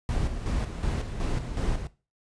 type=noise with tremolo; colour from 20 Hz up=brown; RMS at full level=-27 dBFS; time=0.09-1.87 s; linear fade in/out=0 ms; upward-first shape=square; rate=2.7 Hz; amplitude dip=55%; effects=noise-tail reverb RT60 0.3 s tail -17 dB re dry + resampled to 22050 Hz